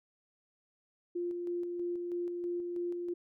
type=tone with tremolo; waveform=sine; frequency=349.6 Hz; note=F4; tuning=2 cents sharp; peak=-32 dBFS; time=1.15-3.14 s; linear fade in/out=10 ms; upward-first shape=square; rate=3.1 Hz; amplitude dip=30%; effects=none